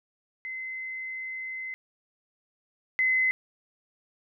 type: tone pair in turn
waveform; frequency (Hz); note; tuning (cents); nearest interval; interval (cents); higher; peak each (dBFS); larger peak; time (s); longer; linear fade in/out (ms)
sine; 2054 / 2042; C7 / C7; -33 / -43; unison; 10; first; -33 / -21; second; 0.45-1.74 / 2.99-3.31; first; 0
effects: none